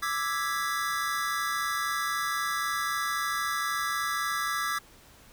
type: chord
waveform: square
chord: E dominant seventh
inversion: third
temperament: equal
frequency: 1174.7 / 1318.5 / 1661.2 / 1975.5 Hz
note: D6 / E6 / G#6 / B6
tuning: 0 / 0 / 0 / 0 cents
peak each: -33 / -34 / -34 / -37 dBFS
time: 0.02-4.79 s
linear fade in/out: 10 ms
effects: pink hiss -55 dBFS RMS until 5.32 s